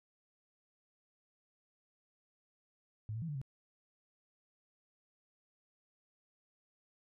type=tone with pitch steps; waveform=sine; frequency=107.6 / 113.9 / 165.4 / 147.3 / 134 Hz; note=A2 / A#2 / E3 / D3 / C3; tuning=-38 / -40 / +6 / +6 / +42 cents; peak=-37 dBFS; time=3.09-3.415 s; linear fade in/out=0 ms; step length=65 ms; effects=none